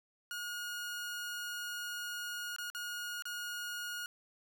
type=tone with dropouts; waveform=sawtooth; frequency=1437 Hz; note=F6; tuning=49 cents sharp; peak=-35 dBFS; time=0.31-4.06 s; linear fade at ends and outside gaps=1 ms; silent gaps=2.563-2.584 / 2.701-2.748 / 3.223-3.254 s; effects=none